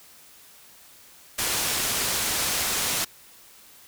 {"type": "low-pass noise", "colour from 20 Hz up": "white", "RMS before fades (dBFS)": -26, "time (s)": [1.38, 3.05], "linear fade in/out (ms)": 10, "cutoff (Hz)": 11000, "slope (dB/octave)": 12, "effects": ["white hiss -51 dBFS RMS until 3.87 s"]}